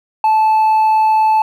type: tone with hard clipping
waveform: triangle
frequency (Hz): 872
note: A5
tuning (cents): -16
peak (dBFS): -8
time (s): 0.24-1.42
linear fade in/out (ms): 2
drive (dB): 1
effects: none